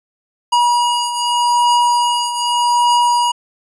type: beating tone pair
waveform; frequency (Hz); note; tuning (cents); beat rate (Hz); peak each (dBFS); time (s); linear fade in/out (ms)
square; 961 / 961.83; B5 / B5; -48 / -46; 0.83; -14 / -20; 0.52-3.32; 10
effects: resampled to 24000 Hz